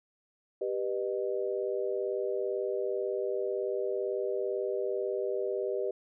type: chord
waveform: sine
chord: G augmented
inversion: none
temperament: just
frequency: 392 / 490 / 612.5 Hz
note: G4 / B4 / D#5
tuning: 0 / -14 / -27 cents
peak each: -32 / -34 / -36 dBFS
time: 0.61-5.91 s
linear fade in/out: 5 ms
effects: none